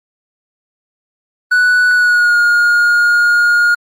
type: tone with pitch glide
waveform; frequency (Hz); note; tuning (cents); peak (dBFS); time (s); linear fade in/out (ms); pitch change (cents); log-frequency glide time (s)
triangle; 1480 to 1427.1; F#6 to F6; 0 to +37; -6; 1.51-3.75; 10; -63; 1.92-2.38
effects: Opus 32 kbps